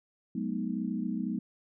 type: chord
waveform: sine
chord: G# minor seventh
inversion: third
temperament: equal with one note detuned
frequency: 185 / 213.1 / 246.9 / 311.1 Hz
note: F#3 / G#3 / B3 / D#4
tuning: 0 / +45 / 0 / 0 cents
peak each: -36 / -34 / -35 / -38 dBFS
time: 0.35-1.39 s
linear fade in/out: 5 ms
effects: none